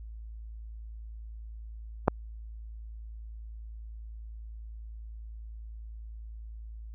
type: clicks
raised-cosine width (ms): 1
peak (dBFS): -25 / -6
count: 2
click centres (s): 2.076 / 2.081
effects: added 55 Hz sine -40 dBFS peak until 6.94 s